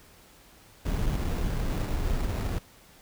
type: noise with sample-and-hold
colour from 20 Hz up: brown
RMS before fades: -28 dBFS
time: 0.85-2.59 s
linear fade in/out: 10 ms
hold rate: 3150 Hz
effects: pink hiss -55 dBFS RMS until 3.01 s